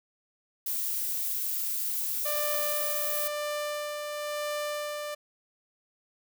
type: noise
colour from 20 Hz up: violet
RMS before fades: -31 dBFS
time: 0.66-3.28 s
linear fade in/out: 5 ms
type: tone with tremolo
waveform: sawtooth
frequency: 593 Hz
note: D5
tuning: 17 cents sharp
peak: -26 dBFS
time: 2.25-5.15 s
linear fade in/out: 10 ms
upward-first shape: sine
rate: 0.98 Hz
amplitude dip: 35%
effects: none